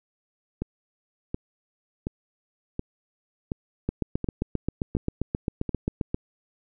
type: two click trains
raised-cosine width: 3 ms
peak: -15 / -12 dBFS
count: 8 / 18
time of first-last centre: 0.62-5.692 / 3.89-6.145 s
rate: 1.38 / 7.54 Hz
effects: none